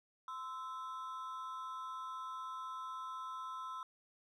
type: ring-modulated tone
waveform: triangle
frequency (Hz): 1173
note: D6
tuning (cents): -2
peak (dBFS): -37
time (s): 0.28-3.83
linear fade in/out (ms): 2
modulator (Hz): 142
effects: none